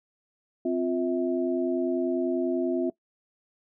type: tone cluster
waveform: sine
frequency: 260.5 / 350.7 / 649 Hz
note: C4 / F4 / E5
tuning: -7 / +7 / -27 cents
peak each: -28 / -26 / -32 dBFS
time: 0.65-2.9 s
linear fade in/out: 5 ms
effects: noise-tail reverb RT60 0.1 s tail -20 dB re dry